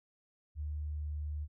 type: tone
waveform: sine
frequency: 74.9 Hz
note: D2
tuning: 35 cents sharp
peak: -35 dBFS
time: 0.55-1.48 s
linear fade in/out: 50 ms
effects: none